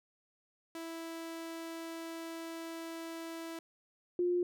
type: tone pair in turn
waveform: sawtooth / sine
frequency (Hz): 329.4 / 354.2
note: E4 / F4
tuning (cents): -1 / +24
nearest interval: minor second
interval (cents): 125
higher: second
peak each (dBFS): -37 / -28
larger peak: second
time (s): 0.75-3.59 / 4.19-4.43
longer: first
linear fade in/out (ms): 2
effects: none